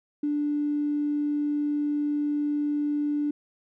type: tone with tanh clipping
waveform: triangle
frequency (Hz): 293.7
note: D4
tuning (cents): 0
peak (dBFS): -23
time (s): 0.23-3.31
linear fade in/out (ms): 5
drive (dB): 2
effects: none